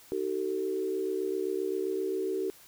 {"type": "tone cluster", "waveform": "sine", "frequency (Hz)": [312.7, 380.8, 448.2], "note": ["D#4", "F#4", "A4"], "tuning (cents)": [9, 50, 32], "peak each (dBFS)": [-37, -30, -35], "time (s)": [0.12, 2.5], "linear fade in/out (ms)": 0, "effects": ["white hiss -55 dBFS RMS until 2.67 s"]}